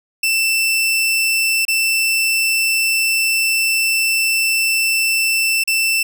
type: tone with dropouts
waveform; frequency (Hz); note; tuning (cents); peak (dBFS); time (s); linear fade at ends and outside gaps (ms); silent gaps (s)
sawtooth; 2668; E7; +20; -11; 0.23-6.03; 5; 1.652-1.681 / 5.638-5.675
effects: none